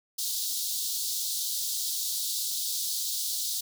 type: high-pass noise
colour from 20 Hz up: pink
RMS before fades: -31 dBFS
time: 0.18-3.61 s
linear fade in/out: 10 ms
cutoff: 3700 Hz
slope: 48 dB/octave
effects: none